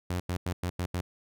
sawtooth tone bursts at uneven times, 89.5 Hz, F2, 43 cents sharp, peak -25 dBFS, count 6, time 0.1-0.2 / 0.29-0.37 / 0.46-0.53 / 0.63-0.7 / 0.79-0.86 / 0.94-1.01 s, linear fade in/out 5 ms, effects none

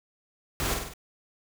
pink noise with echo, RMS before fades -29 dBFS, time 0.6-0.74 s, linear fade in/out 0 ms, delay 49 ms, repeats 4, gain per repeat -4 dB, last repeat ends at 0.936 s, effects none

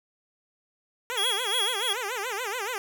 10% pulse tone with vibrato, 448.5 Hz, A4, 33 cents sharp, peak -21 dBFS, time 1.1-2.78 s, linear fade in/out 0 ms, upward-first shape sine, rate 7 Hz, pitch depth 240 cents each way
square tone with tremolo, 3322 Hz, G#7, in tune, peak -24 dBFS, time 1.17-1.93 s, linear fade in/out 5 ms, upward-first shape sine, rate 2.9 Hz, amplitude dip 60%
effects none

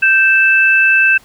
sine tone pair together, 1562.5 / 2637 Hz, G6 / E7, -6 / 0 cents, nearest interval major sixth, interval 906 cents, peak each -10 dBFS, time 0.02-1.18 s, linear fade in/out 10 ms, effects pink hiss -46 dBFS RMS until 1.24 s

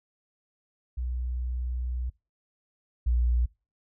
sine tone pair in turn, 61.74 / 59.98 Hz, B1 / B1, 0 / -50 cents, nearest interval minor second, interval 50 cents, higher first, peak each -28 / -21 dBFS, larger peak second, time 0.97-2.1 / 3.06-3.46 s, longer first, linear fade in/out 10 ms, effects noise-tail reverb RT60 0.3 s tail -24 dB re dry

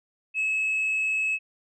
sine tone, 2584 Hz, E7, 35 cents flat, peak -21 dBFS, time 0.34-1.39 s, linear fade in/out 50 ms, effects tanh soft clip ceiling -21 dBFS

